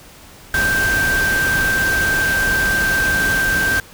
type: tone in noise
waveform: sine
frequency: 1568 Hz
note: G6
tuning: in tune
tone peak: -15 dBFS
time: 0.54-3.8 s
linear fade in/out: 2 ms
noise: pink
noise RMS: -23 dBFS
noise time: 0.54-3.8 s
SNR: +5 dB
effects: pink hiss -42 dBFS RMS until 3.93 s